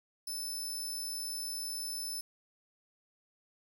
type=tone; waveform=20% pulse; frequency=5274 Hz; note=E8; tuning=in tune; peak=-31 dBFS; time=0.27-2.21 s; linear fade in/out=5 ms; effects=11-bit